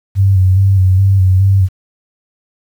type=tone with vibrato; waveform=sine; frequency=95.4 Hz; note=G2; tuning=47 cents flat; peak=-6 dBFS; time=0.15-1.69 s; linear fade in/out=50 ms; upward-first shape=square; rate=2.4 Hz; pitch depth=38 cents each way; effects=7-bit